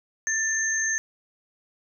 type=tone pair together; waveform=sine; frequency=1778 / 6326 Hz; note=A6 / G8; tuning=+18 / +15 cents; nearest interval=octave + minor seventh; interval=2197 cents; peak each=-25 / -26 dBFS; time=0.27-0.98 s; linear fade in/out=0 ms; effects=none